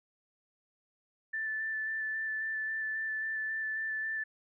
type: tone with vibrato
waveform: sine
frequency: 1760 Hz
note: A6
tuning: in tune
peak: -32 dBFS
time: 1.33-4.24 s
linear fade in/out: 10 ms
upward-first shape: square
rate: 3.7 Hz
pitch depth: 10 cents each way
effects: none